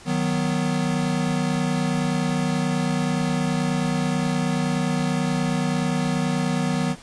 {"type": "chord", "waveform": "square", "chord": "B major", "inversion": "first", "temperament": "equal", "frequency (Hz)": [155.56, 185, 246.9], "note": ["D#3", "F#3", "B3"], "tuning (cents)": [0, 0, 0], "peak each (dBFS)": -26, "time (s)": [0.05, 6.96], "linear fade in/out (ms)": 50, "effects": ["pink hiss -45 dBFS RMS until 7.02 s", "resampled to 22050 Hz"]}